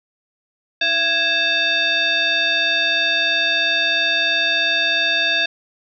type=tone with frequency modulation; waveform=sine; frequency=2637 Hz; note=E7; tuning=in tune; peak=-15 dBFS; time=0.81-5.46 s; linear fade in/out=5 ms; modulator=983 Hz; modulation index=1.5; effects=none